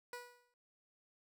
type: tone with exponential decay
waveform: 15% pulse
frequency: 488.1 Hz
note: B4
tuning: 20 cents flat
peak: -36 dBFS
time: 0.13-0.54 s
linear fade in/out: 1 ms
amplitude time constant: 88 ms
effects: none